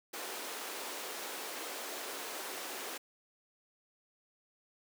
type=high-pass noise; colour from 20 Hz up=pink; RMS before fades=-42 dBFS; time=0.13-2.98 s; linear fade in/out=10 ms; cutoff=340 Hz; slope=24 dB/octave; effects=none